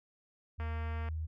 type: tone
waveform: sine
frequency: 79.3 Hz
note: D#2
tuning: 33 cents sharp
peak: -34 dBFS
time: 0.58-1.27 s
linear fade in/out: 20 ms
type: click train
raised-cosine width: 0.5 ms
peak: -32 dBFS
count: 113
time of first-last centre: 0.6-1.087 s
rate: 230 Hz
effects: none